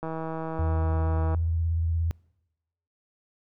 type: click train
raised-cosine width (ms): 1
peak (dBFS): -20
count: 213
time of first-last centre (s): 0.03-1.347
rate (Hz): 161
type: tone with vibrato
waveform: sine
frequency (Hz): 82.7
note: E2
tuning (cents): +6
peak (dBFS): -23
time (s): 0.59-2.11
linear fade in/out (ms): 0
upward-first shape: square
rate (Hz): 17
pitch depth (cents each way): 33
effects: noise-tail reverb RT60 0.9 s tail -25 dB re dry